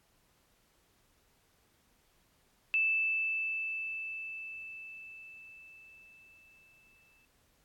sine tone with exponential decay, 2637 Hz, E7, in tune, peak -25 dBFS, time 2.74-7.25 s, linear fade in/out 0 ms, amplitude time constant 980 ms, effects pink hiss -70 dBFS RMS until 7.64 s + AAC 64 kbps

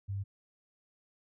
sine tone, 98.8 Hz, G2, 14 cents sharp, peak -33 dBFS, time 0.08-0.24 s, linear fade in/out 20 ms, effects none

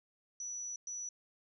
sine tone bursts at uneven times, 5910 Hz, F#8, 3 cents flat, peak -39 dBFS, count 2, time 0.4-0.76 / 0.87-1.09 s, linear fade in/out 2 ms, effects none

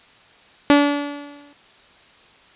sawtooth tone with exponential decay, 288.1 Hz, D4, 33 cents flat, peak -5 dBFS, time 0.7-1.53 s, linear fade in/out 0 ms, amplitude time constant 180 ms, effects white hiss -50 dBFS RMS until 2.55 s + resampled to 8000 Hz

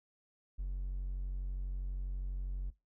triangle tone, 46.15 Hz, F#1, 4 cents flat, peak -32 dBFS, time 0.58-2.71 s, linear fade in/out 20 ms, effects noise-tail reverb RT60 0.2 s tail -20 dB re dry + tanh soft clip ceiling -29 dBFS

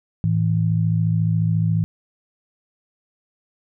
sine tone pair together, 108.79 / 163 Hz, A2 / E3, -19 / -19 cents, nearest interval perfect fifth, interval 700 cents, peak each -19 dBFS, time 0.24-1.84 s, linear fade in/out 0 ms, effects none

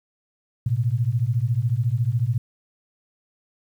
sine beating tone pair, 111.6 / 125.6 Hz, A2 / B2, +25 / +30 cents, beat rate 14 Hz, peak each -22 dBFS, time 0.66-2.38 s, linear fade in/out 5 ms, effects 9-bit

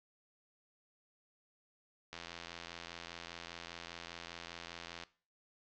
click train, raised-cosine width 0.2 ms, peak -27 dBFS, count 248, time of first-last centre 2.13-5.036 s, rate 85 Hz, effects noise-tail reverb RT60 0.4 s tail -19 dB re dry + low-pass 6000 Hz 12 dB/octave

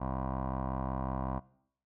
15% pulse tone with low-pass filter, 65.41 Hz, C2, in tune, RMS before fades -35 dBFS, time 0-1.4 s, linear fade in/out 20 ms, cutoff 930 Hz, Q 5.6, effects noise-tail reverb RT60 0.7 s tail -21 dB re dry

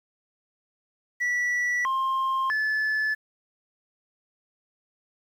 sine tone with pitch steps, 1950 / 1060 / 1732 Hz, B6 / C6 / A6, -23 / +22 / -28 cents, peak -20 dBFS, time 1.2-3.15 s, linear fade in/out 20 ms, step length 650 ms, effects tanh soft clip ceiling -22 dBFS + 9-bit

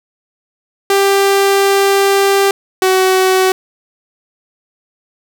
sawtooth tone pair in turn, 394.7 / 375.6 Hz, G4 / F#4, +12 / +26 cents, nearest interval minor second, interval 86 cents, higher first, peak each -5 dBFS, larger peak neither, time 0.9-2.51 / 2.82-3.52 s, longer first, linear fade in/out 2 ms, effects none

